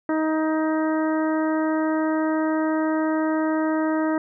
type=harmonic tone; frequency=314.3 Hz; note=D#4; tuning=18 cents sharp; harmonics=1 / 2 / 3 / 4 / 5 / 6; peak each=-21 / -27 / -31 / -33 / -35 / -37 dBFS; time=0.09-4.18 s; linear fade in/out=2 ms; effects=none